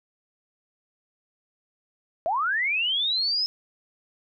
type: linear sweep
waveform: sine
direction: up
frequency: 622.3 to 5200 Hz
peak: -22 dBFS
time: 2.26-3.46 s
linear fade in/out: 0 ms
effects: none